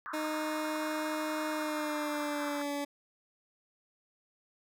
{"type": "band-pass noise", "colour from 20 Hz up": "pink", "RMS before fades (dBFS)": -42, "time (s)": [0.06, 2.62], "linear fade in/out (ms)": 0, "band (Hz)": [990, 1700], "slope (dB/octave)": 96}
{"type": "tone with pitch glide", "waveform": "20% pulse", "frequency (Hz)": [308.6, 286.3], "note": ["D#4", "D4"], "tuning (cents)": [-14, -44], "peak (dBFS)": -28, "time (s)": [0.13, 2.85], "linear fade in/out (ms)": 10, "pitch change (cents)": -130, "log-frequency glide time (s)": [1.51, 2.72]}
{"effects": []}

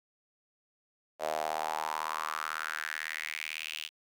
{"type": "tone with high-pass filter sweep", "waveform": "sawtooth", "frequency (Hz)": 78, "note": "D#2", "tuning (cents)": 5, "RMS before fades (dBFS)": -36, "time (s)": [1.19, 3.9], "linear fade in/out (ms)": 50, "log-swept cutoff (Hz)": [610, 3000], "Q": 4.6, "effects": []}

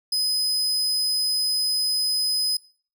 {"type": "tone", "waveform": "40% pulse", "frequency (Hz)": 5030, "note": "D#8", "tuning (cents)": 18, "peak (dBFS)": -20, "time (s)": [0.12, 2.57], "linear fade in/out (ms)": 5, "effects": ["noise-tail reverb RT60 0.4 s tail -19 dB re dry"]}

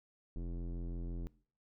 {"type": "tone with low-pass filter", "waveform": "square", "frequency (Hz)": 42.96, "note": "F1", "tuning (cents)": -28, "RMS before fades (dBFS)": -40, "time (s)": [0.36, 1.27], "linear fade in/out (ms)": 0, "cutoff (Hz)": 320, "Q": 1.6, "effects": ["noise-tail reverb RT60 0.5 s tail -23 dB re dry"]}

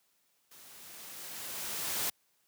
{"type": "noise with level ramp", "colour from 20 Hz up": "white", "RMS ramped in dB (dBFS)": [-55, -32], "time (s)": [0.51, 2.1], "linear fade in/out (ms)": 5, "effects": ["white hiss -73 dBFS RMS until 2.47 s", "high-pass 100 Hz 12 dB/octave"]}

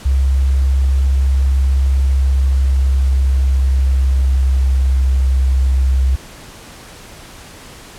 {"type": "tone with pitch glide", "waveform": "sine", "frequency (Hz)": [67.1, 65.64], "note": ["C2", "C2"], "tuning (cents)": [44, 6], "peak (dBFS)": -10, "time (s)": [0.05, 6.16], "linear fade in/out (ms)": 10, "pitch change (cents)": -38, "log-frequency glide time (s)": [1.95, 5.34], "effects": ["pink hiss -37 dBFS RMS until 7.98 s", "low-pass 11000 Hz 12 dB/octave"]}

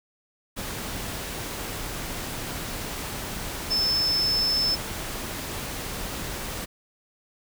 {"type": "tone in noise", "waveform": "sine", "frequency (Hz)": 5260, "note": "E8", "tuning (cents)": -5, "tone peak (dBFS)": -21, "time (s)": [3.7, 4.76], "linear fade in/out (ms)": 20, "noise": "pink", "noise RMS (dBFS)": -33, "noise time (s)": [0.56, 6.66], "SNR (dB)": 9, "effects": []}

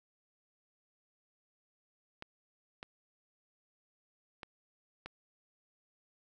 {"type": "clicks", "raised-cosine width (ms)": 0.3, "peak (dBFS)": -27, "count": 4, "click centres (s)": [2.224, 2.829, 4.432, 5.06], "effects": []}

